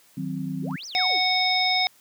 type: chord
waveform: sine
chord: C diminished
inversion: first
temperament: equal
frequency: 155.56 / 185 / 261.6 Hz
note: Eb3 / Gb3 / C4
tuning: 0 / 0 / 0 cents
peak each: -31 dBFS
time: 0.17-0.76 s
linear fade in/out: 5 ms
type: exponential two-way sweep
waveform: sine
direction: up then down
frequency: 241.6 to 6272 to 241.6 Hz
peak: -35 dBFS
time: 0.6-1.2 s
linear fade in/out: 50 ms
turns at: 0.86 s
type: clicks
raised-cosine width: 0.2 ms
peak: -34 dBFS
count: 4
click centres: 0.71 / 0.833 / 1.06 / 1.209 s
type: harmonic tone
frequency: 740 Hz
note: F#5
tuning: in tune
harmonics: 1 / 3 / 5 / 7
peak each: -25 / -25 / -25 / -25 dBFS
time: 0.95-1.87 s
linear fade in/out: 0 ms
effects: white hiss -57 dBFS RMS until 2 s + high-pass 100 Hz 12 dB/octave